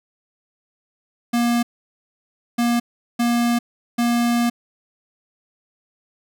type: tone bursts at uneven times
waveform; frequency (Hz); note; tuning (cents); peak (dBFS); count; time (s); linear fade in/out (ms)
square; 237.5; A#3; +33; -17; 4; 1.33-1.63 / 2.58-2.8 / 3.19-3.59 / 3.98-4.5; 10
effects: none